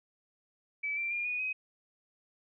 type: tone with pitch steps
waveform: sine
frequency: 2300 / 2354 / 2409 / 2465 / 2523 Hz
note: D7 / D7 / D7 / D#7 / D#7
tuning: -37 / +3 / +43 / -17 / +23 cents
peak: -31 dBFS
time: 0.83-1.53 s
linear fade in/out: 10 ms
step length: 140 ms
effects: none